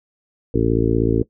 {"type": "harmonic tone", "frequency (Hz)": 56.3, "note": "A1", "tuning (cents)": 40, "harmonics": [1, 2, 3, 4, 5, 6, 7, 8], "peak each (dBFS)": [-24, -22, -27, -25, -21, -23, -23, -22], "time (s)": [0.54, 1.23], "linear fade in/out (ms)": 5, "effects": ["noise-tail reverb RT60 0.1 s tail -19 dB re dry"]}